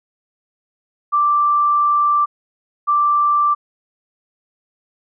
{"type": "tone pair in turn", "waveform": "sine", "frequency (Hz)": [1174.7, 1174.7], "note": ["D6", "D6"], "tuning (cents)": [0, 0], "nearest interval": "unison", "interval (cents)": 0, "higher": "neither", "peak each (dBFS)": -12, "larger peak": "neither", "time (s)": [[1.12, 2.26], [2.87, 3.55]], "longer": "first", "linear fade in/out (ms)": 20, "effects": []}